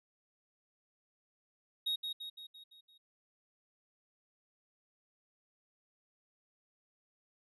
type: tone with echo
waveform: triangle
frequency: 3762 Hz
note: A#7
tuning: 15 cents sharp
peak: -30 dBFS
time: 1.86-1.96 s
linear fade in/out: 10 ms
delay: 170 ms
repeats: 6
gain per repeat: -5 dB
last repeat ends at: 2.98 s
effects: resampled to 32000 Hz

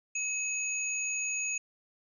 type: tone pair together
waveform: sine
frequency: 2557 / 6717 Hz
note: D#7 / G#8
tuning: +47 / +19 cents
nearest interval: octave + perfect fourth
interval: 1672 cents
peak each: -33 / -33 dBFS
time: 0.15-1.58 s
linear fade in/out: 5 ms
effects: none

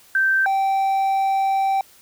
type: tone pair in turn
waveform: sine / triangle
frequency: 1559 / 777.7 Hz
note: G6 / G5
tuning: -10 / -14 cents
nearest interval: octave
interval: 1204 cents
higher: first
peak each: -15 dBFS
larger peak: neither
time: 0.15-0.46 / 0.46-1.81 s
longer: second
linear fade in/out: 2 ms
effects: white hiss -51 dBFS RMS until 2.01 s

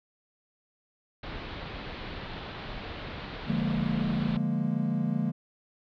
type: low-pass noise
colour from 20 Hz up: pink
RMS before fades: -39 dBFS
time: 1.23-4.37 s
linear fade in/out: 5 ms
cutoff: 4200 Hz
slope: 48 dB/octave
type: chord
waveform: triangle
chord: Bb dominant seventh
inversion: first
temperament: equal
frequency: 146.83 / 174.61 / 207.7 / 233.1 Hz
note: D3 / F3 / Ab3 / Bb3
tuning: 0 / 0 / 0 / 0 cents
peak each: -30 / -30 / -29 / -29 dBFS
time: 3.47-5.32 s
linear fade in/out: 20 ms
effects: none

